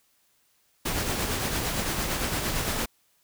pink noise with tremolo, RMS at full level -27 dBFS, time 0.85-2.86 s, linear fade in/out 10 ms, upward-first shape sine, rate 8.8 Hz, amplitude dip 35%, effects white hiss -67 dBFS RMS until 3.23 s

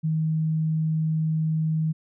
sine tone, 158.1 Hz, D#3, 28 cents sharp, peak -21 dBFS, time 0.03-1.93 s, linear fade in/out 20 ms, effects none

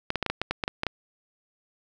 clicks, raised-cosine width 0.3 ms, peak -10 dBFS, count 11, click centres 0.104 / 0.157 / 0.227 / 0.263 / 0.3 / 0.416 / 0.51 / 0.638 / 0.679 / 0.834 / 0.867 s, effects none

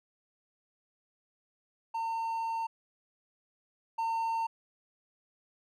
triangle tone pair in turn, 908 / 908 Hz, A#5 / A#5, -46 / -46 cents, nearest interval unison, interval 0 cents, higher neither, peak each -29 / -27 dBFS, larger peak second, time 1.94-2.67 / 3.98-4.47 s, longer first, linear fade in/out 10 ms, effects none

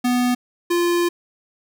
square tone pair in turn, 246.9 / 347 Hz, B3 / F4, 0 / -11 cents, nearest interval tritone, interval 589 cents, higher second, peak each -17 dBFS, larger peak neither, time 0.04-0.35 / 0.7-1.09 s, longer second, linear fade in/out 10 ms, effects none

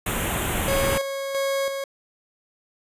pink band-stop noise, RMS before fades -25 dBFS, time 0.06-0.98 s, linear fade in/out 5 ms, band 3500 to 6900 Hz, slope 48 dB/octave
40% pulse tone with tremolo, 548 Hz, C#5, 20 cents flat, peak -21 dBFS, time 0.68-1.84 s, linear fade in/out 2 ms, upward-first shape square, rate 1.5 Hz, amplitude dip 45%
effects resampled to 32000 Hz

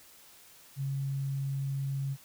sine tone, 137.1 Hz, C#3, 19 cents flat, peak -30 dBFS, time 0.76-2.17 s, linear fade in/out 50 ms, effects white hiss -56 dBFS RMS until 2.24 s

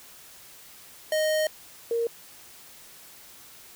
square / sine tone pair in turn, 621 / 465.2 Hz, D#5 / A#4, -3 / -4 cents, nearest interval perfect fourth, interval 501 cents, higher first, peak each -23 dBFS, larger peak neither, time 1.12-1.47 / 1.91-2.07 s, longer first, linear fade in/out 2 ms, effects white hiss -49 dBFS RMS until 3.75 s

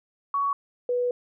sine tone pair in turn, 1122 / 490.9 Hz, C#6 / B4, +21 / -10 cents, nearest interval octave + major second, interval 1431 cents, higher first, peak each -22 dBFS, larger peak neither, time 0.34-0.53 / 0.89-1.11 s, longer second, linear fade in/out 2 ms, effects none

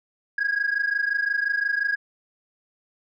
sine tone pair together, 1632 / 1657.7 Hz, G#6 / G#6, -31 / -4 cents, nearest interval unison, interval 27 cents, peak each -23 / -23 dBFS, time 0.38-1.96 s, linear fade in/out 5 ms, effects tanh soft clip ceiling -17 dBFS

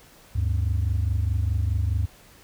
sine tone pair together, 74.7 / 99.52 Hz, D2 / G2, +30 / +27 cents, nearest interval perfect fourth, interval 497 cents, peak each -22 dBFS, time 0.35-2.06 s, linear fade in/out 10 ms, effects tanh soft clip ceiling -17 dBFS + pink hiss -52 dBFS RMS until 2.43 s

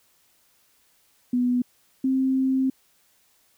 sine tone pair in turn, 246.9 / 263.6 Hz, B3 / C4, 0 / +13 cents, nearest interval minor second, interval 113 cents, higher second, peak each -19 dBFS, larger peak neither, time 1.33-1.62 / 2.04-2.7 s, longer second, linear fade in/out 5 ms, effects white hiss -63 dBFS RMS until 3.57 s

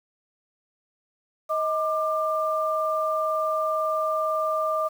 sine tone pair together, 630 / 1192 Hz, D#5 / D6, +21 / +25 cents, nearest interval major seventh, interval 1104 cents, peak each -25 dBFS, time 1.49-4.89 s, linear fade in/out 20 ms, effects 8-bit

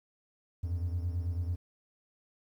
triangle beating tone pair, 85.1 / 94.2 Hz, F2 / F#2, -44 / +32 cents, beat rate 9.1 Hz, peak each -29 / -35 dBFS, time 0.63-1.56 s, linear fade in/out 10 ms, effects tanh soft clip ceiling -22 dBFS + 11-bit

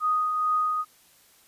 sine tone with tremolo, 1244.5 Hz, D#6, in tune, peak -20 dBFS, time 0-0.85 s, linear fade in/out 50 ms, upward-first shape triangle, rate 2.3 Hz, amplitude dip 40%, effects white hiss -58 dBFS RMS until 1.47 s + resampled to 32000 Hz

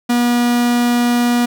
45% pulse tone, 241.1 Hz, B3, 41 cents flat, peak -12 dBFS, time 0.09-1.46 s, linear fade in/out 10 ms, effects none

